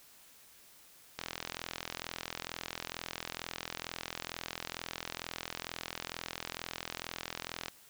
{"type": "click train", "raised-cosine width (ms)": 0.2, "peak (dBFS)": -19, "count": 275, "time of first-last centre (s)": [1.19, 7.683], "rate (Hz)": 42.2, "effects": ["white hiss -59 dBFS RMS until 7.89 s"]}